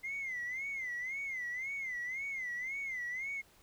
sine tone with vibrato, 2073 Hz, C7, 17 cents flat, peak -35 dBFS, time 0.03-3.42 s, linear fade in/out 20 ms, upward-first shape sine, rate 1.9 Hz, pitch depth 130 cents each way, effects tanh soft clip ceiling -33 dBFS + pink hiss -64 dBFS RMS until 3.62 s

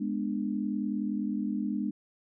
sine chord, G# diminished, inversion none, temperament equal with one note detuned, 207.7 / 246.9 / 297.9 Hz, G#3 / B3 / D4, 0 / 0 / +25 cents, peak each -31 / -34 / -34 dBFS, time 0-1.91 s, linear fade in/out 10 ms, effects none

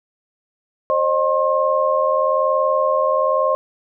sine tone cluster, 531 / 612 / 1069 Hz, C5 / D#5 / C6, +25 / -29 / +37 cents, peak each -19 dBFS, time 0.9-3.55 s, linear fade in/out 0 ms, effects none

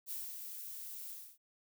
violet noise with ADSR envelope, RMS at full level -41 dBFS, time 0.06-1.38 s, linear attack 51 ms, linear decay 220 ms, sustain -5 dB, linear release 270 ms, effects none

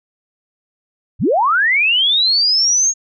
sine linear sweep, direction up, 54.9 to 6630 Hz, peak -11 dBFS, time 1.19-2.94 s, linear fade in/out 50 ms, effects none

